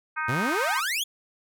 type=harmonic tone; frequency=311.1 Hz; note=D#4; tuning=in tune; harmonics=3 / 4 / 5 / 6 / 7 / 8; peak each=-34 / -31 / -29 / -41 / -38 / -40 dBFS; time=0.16-0.81 s; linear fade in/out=20 ms
type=exponential sweep; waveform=sawtooth; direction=up; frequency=110 to 3502 Hz; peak=-22 dBFS; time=0.28-1.04 s; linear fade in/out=10 ms
effects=none